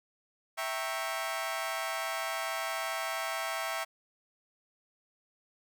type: chord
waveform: 20% pulse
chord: E diminished seventh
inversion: none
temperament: equal with one note detuned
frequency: 659.3 / 784 / 932.3 / 1099.8 Hz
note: E5 / G5 / Bb5 / Db6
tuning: 0 / 0 / 0 / -14 cents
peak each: -31 / -34 / -37 / -34 dBFS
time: 0.57-3.85 s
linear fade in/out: 20 ms
effects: none